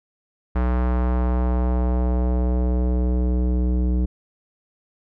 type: tone with low-pass filter sweep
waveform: square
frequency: 61.74 Hz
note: B1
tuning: in tune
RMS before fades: -20 dBFS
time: 0.55-4.06 s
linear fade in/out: 10 ms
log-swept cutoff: 1400 to 310 Hz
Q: 1.2
effects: none